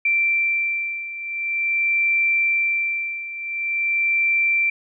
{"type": "beating tone pair", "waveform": "sine", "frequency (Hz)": [2349, 2349.46], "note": ["D7", "D7"], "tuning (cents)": [0, 0], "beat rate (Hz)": 0.46, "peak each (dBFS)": [-24, -20], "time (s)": [0.05, 4.7], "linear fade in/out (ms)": 5, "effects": []}